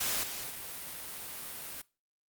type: noise with level steps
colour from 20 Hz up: white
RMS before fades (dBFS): -32 / -39 / -42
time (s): 0-1.82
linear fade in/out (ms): 10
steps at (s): 0.22 / 0.49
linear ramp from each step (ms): 20
effects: noise-tail reverb RT60 0.3 s tail -21 dB re dry + Opus 48 kbps